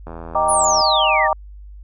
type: click train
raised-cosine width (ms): 1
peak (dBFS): -19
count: 62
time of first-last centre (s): 0.07-0.808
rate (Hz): 82.7
type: chord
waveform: sine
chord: Eb major seventh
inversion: none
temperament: equal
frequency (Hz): 622.3 / 784 / 932.3 / 1174.7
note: Eb5 / G5 / Bb5 / D6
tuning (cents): 0 / 0 / 0 / 0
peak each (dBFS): -20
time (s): 0.35-1.33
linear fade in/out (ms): 2
type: exponential sweep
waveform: sine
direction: down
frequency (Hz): 10548 to 1736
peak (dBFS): -17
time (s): 0.48-1.28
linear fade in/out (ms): 20
effects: added 50 Hz sine -35 dBFS peak until 1.83 s